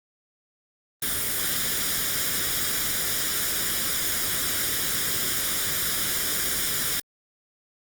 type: noise with comb filter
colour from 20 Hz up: white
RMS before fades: -26 dBFS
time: 1.02-7 s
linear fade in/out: 5 ms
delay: 0.57 ms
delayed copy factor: +0.6
effects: Opus 32 kbps